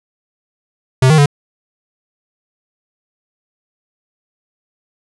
square tone with pitch steps, 130.1 / 156.4 / 143.8 Hz, C3 / D#3 / D3, -9 / +9 / -36 cents, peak -7 dBFS, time 1.02-1.26 s, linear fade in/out 5 ms, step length 80 ms, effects resampled to 24000 Hz

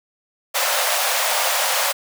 pink high-pass noise, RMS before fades -20 dBFS, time 0.54-1.93 s, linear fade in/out 20 ms, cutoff 510 Hz, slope 96 dB/octave, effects none

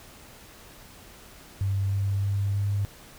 sine tone with pitch steps, 98 / 98.85 / 99.71 / 100.58 Hz, G2 / G2 / G2 / G2, 0 / +15 / +30 / +45 cents, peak -23 dBFS, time 1.61-2.85 s, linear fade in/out 0 ms, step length 310 ms, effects pink hiss -49 dBFS RMS until 3.18 s

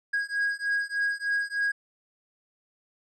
triangle beating tone pair, 1641 / 1644.3 Hz, G#6 / G#6, -21 / -18 cents, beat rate 3.3 Hz, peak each -27 dBFS, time 0.13-1.72 s, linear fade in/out 10 ms, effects resampled to 24000 Hz

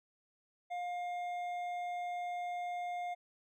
sine tone with hard clipping, 709 Hz, F5, 26 cents sharp, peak -38 dBFS, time 0.7-3.15 s, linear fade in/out 20 ms, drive 7 dB, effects none

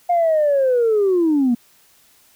sine linear sweep, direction down, 711 to 229.7 Hz, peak -12 dBFS, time 0.09-1.55 s, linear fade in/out 10 ms, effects tanh soft clip ceiling -10 dBFS + white hiss -54 dBFS RMS until 2.35 s

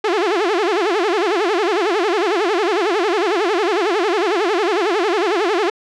sawtooth tone with vibrato, 384.6 Hz, G4, 33 cents flat, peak -11 dBFS, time 0.04-5.7 s, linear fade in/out 5 ms, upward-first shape sine, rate 11 Hz, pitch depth 240 cents each way, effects low-pass 4000 Hz 12 dB/octave

